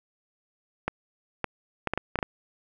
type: clicks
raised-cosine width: 0.5 ms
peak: -11 dBFS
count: 8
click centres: 0.88 / 1.443 / 1.873 / 1.936 / 1.976 / 2.157 / 2.189 / 2.228 s
effects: none